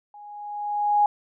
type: tone with level ramp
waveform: sine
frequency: 828 Hz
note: G#5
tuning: 5 cents flat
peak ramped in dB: -42 to -14 dBFS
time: 0.14-1.06 s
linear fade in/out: 2 ms
effects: none